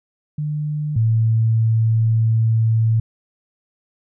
sine tone pair in turn, 150 / 112.37 Hz, D3 / A2, +37 / +37 cents, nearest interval perfect fourth, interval 500 cents, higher first, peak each -20 / -13 dBFS, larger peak second, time 0.38-0.96 / 0.96-3 s, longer second, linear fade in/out 5 ms, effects none

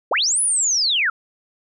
sine linear two-way sweep, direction up then down, 293.7 to 10200 to 1266 Hz, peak -16 dBFS, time 0.11-1.1 s, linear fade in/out 5 ms, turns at 0.41 s, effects none

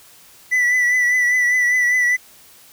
triangle tone with vibrato, 1975.5 Hz, B6, in tune, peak -12 dBFS, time 0.51-2.17 s, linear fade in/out 20 ms, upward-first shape triangle, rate 5 Hz, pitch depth 39 cents each way, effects white hiss -47 dBFS RMS until 2.72 s

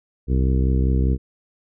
harmonic tone, 65 Hz, C2, 11 cents flat, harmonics 1 / 2 / 3 / 4 / 5 / 6 / 7, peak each -17 / -23 / -27 / -29 / -31 / -33 / -34 dBFS, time 0.27-1.18 s, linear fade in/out 50 ms, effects none

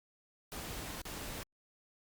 pink noise with dropouts, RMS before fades -43 dBFS, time 0.52-1.43 s, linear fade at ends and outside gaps 0 ms, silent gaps 1.017-1.053 s, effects Opus 48 kbps

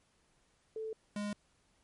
sine / square tone pair in turn, 440 / 206.3 Hz, A4 / G#3, 0 / -11 cents, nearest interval octave + minor second, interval 1311 cents, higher first, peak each -37 / -36 dBFS, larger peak second, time 0.76-0.93 / 1.16-1.33 s, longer neither, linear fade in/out 2 ms, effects pink hiss -72 dBFS RMS until 1.83 s + MP3 48 kbps

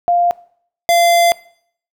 sine / square tone pair in turn, 698.5 / 688.1 Hz, F5 / F5, 0 / -26 cents, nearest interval unison, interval 26 cents, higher first, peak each -10 dBFS, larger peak neither, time 0.08-0.31 / 0.89-1.32 s, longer second, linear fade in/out 0 ms, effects noise-tail reverb RT60 0.6 s tail -21 dB re dry

